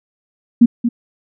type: tone with echo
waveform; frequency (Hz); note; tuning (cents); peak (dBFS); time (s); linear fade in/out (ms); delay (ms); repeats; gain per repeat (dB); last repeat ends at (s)
sine; 236.5; A#3; +25; -3; 0.61-0.66; 10; 230; 1; -9; 0.89
effects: none